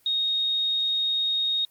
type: tone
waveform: sine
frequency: 3729 Hz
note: A#7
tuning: in tune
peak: -22 dBFS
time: 0.06-1.65 s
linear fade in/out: 2 ms
effects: white hiss -61 dBFS RMS until 1.7 s + Opus 24 kbps